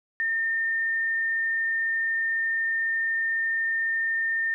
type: tone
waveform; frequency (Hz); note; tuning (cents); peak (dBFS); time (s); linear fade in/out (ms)
sine; 1814; A#6; -48; -23; 0.2-4.54; 0
effects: none